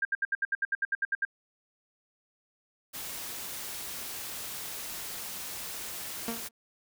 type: tone bursts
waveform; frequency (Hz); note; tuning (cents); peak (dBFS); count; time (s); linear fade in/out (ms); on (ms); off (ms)
sine; 1600; G6; +35; -25; 13; 0.02-1.251; 5; 31; 69
type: noise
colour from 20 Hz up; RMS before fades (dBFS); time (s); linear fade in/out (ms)
white; -39; 2.93-6.49; 20
type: tone with exponential decay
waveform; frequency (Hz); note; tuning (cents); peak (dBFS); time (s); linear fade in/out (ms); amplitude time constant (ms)
sawtooth; 230.1; A#3; -22; -25; 6.28-6.51; 2; 50
effects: none